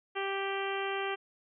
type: harmonic tone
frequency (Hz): 392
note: G4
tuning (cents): 0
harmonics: 1 / 2 / 3 / 4 / 5 / 6 / 7 / 8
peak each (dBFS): -35 / -38 / -40 / -41 / -42 / -43 / -43 / -44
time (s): 0.15-1.16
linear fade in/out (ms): 20
effects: none